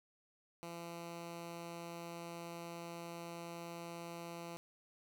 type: tone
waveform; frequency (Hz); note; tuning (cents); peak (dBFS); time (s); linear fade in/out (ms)
10% pulse; 169.8; F3; -48; -37; 0.63-4.57; 0
effects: none